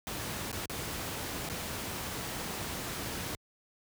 pink noise with dropouts, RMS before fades -37 dBFS, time 0.07-3.35 s, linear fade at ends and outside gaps 0 ms, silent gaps 0.516-0.528 / 0.657-0.697 / 1.489-1.498 s, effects high-pass 60 Hz 12 dB/octave

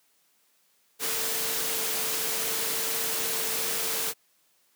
sine tone in noise, 449.9 Hz, A4, 39 cents sharp, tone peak -40 dBFS, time 0.99-4.14 s, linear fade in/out 50 ms, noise white, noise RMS -29 dBFS, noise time 0.99-4.14 s, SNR -14 dB, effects white hiss -67 dBFS RMS until 4.75 s + high-pass 150 Hz 12 dB/octave

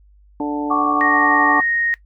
harmonic tone, 146.83 Hz, D3, in tune, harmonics 2 / 3 / 4 / 5 / 6, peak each -20 / -29 / -31 / -32 / -27 dBFS, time 0.4-1.6 s, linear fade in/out 2 ms
sine chord, D major seventh, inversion first, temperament equal with one note detuned, 745.6 / 880 / 1108.7 / 1174.7 Hz, F#5 / A5 / C#6 / D6, +13 / 0 / 0 / 0 cents, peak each -23 / -23 / -19 / -20 dBFS, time 0.7-1.61 s, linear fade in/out 10 ms
sine tone, 1864.7 Hz, A#6, in tune, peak -17 dBFS, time 1.01-1.94 s, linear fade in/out 0 ms
effects noise-tail reverb RT60 0.1 s tail -17 dB re dry + added 50 Hz sine -47 dBFS peak until 2.05 s

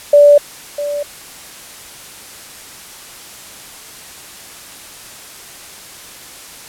sine tone with echo, 581 Hz, D5, 19 cents flat, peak -3 dBFS, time 0.13-0.38 s, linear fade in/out 5 ms, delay 650 ms, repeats 1, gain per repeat -14 dB, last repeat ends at 1.03 s, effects white hiss -35 dBFS RMS until 6.68 s + low-pass 12000 Hz 12 dB/octave

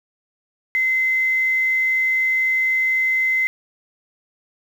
sine tone with quantisation, 2058 Hz, C7, 29 cents flat, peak -16 dBFS, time 0.75-3.47 s, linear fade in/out 0 ms, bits 7, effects none

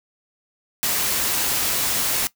white noise, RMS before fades -22 dBFS, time 0.83-2.27 s, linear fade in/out 0 ms, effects noise-tail reverb RT60 0.1 s tail -18 dB re dry

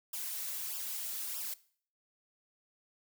blue noise with flanger, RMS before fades -39 dBFS, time 0.13-1.54 s, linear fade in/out 5 ms, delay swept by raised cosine 0.47 to 4.97 ms, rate 1.6 Hz, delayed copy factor -0.95, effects noise-tail reverb RT60 0.5 s tail -19 dB re dry

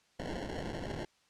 blue noise with sample-and-hold, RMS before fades -39 dBFS, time 0.19-1.05 s, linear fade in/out 5 ms, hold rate 1225 Hz, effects white hiss -69 dBFS RMS until 1.29 s + low-pass 6000 Hz 12 dB/octave

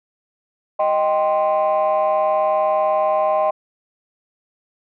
sine chord, C minor, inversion first, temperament equal, 622.3 / 784 / 1046.5 Hz, Eb5 / G5 / C6, 0 / 0 / 0 cents, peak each -16 / -19 / -21 dBFS, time 0.79-3.51 s, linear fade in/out 10 ms, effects tanh soft clip ceiling -10 dBFS

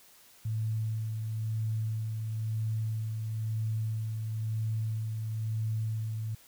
sine tone with tremolo, 110.2 Hz, A2, 3 cents sharp, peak -28 dBFS, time 0.45-6.35 s, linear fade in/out 5 ms, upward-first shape sine, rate 1 Hz, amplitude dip 35%, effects white hiss -58 dBFS RMS until 6.47 s

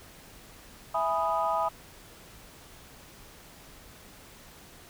sine chord, E major seventh, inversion none, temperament equal, 659.3 / 830.6 / 987.8 / 1244.5 Hz, E5 / G#5 / B5 / D#6, 0 / 0 / 0 / 0 cents, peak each -30 dBFS, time 0.94-1.69 s, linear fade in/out 10 ms, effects tanh soft clip ceiling -16 dBFS + pink hiss -51 dBFS RMS until 4.89 s

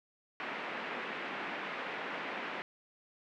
white band-pass noise, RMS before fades -40 dBFS, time 0.4-2.62 s, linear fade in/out 0 ms, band 200 to 2400 Hz, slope 24 dB/octave, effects none

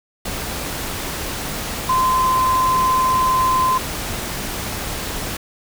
sine tone in noise, 1033 Hz, C6, 22 cents flat, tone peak -14 dBFS, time 1.89-3.78 s, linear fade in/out 5 ms, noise pink, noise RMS -26 dBFS, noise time 0.25-5.37 s, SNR +9 dB, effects none

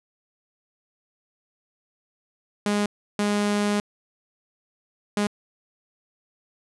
sawtooth tone bursts at uneven times, 206.2 Hz, G#3, 12 cents flat, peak -17 dBFS, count 3, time 2.66-2.86 / 3.19-3.8 / 5.17-5.27 s, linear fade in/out 2 ms, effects resampled to 24000 Hz

